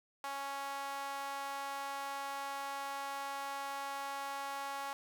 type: tone with high-pass filter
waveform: sawtooth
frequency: 277.2 Hz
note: C#4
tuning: in tune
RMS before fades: -41 dBFS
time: 0.24-4.93 s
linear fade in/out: 0 ms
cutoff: 910 Hz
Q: 2.9
effects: none